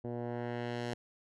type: tone with low-pass filter sweep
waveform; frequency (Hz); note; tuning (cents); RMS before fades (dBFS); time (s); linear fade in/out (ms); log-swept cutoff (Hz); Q
10% pulse; 120; B2; -49; -38; 0.04-0.94; 5; 510 to 7100; 0.8
effects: none